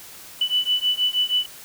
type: beating tone pair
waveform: sine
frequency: 2978 / 2984.3 Hz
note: F#7 / F#7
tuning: +11 / +14 cents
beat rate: 6.3 Hz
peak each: -22 dBFS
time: 0.41-1.46 s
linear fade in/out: 5 ms
effects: white hiss -42 dBFS RMS until 1.64 s